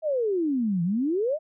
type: exponential two-way sweep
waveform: sine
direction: down then up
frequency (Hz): 655 to 164.81 to 655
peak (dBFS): -22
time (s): 0.02-1.39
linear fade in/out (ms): 50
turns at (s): 0.83
effects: none